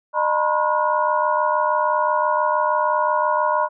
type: tone cluster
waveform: sine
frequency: 609 / 911 / 977 / 1064 / 1439 Hz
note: D#5 / A#5 / B5 / C6 / F#6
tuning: -37 / -40 / -19 / +29 / -49 cents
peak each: -22 / -26 / -20 / -24 / -28 dBFS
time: 0.13-3.69 s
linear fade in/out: 50 ms
effects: none